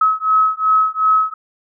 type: beating tone pair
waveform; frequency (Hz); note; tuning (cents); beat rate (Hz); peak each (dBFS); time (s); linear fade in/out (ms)
sine; 1282 / 1284.7; E6 / E6; -49 / -45; 2.7; -15 / -15; 0.01-1.34; 5
effects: none